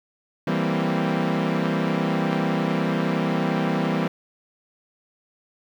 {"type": "chord", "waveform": "sawtooth", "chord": "C dominant seventh", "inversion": "first", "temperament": "equal", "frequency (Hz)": [164.81, 196, 233.1, 261.6], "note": ["E3", "G3", "Bb3", "C4"], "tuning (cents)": [0, 0, 0, 0], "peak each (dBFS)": [-21, -22, -24, -24], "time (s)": [0.47, 4.08], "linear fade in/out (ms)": 5, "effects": ["low-pass 3000 Hz 12 dB/octave", "9-bit"]}